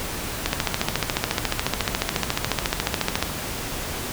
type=click train; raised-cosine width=0.2 ms; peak=-3 dBFS; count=40; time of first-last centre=0.46-3.226 s; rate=14.1 Hz; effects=pink hiss -30 dBFS RMS until 4.12 s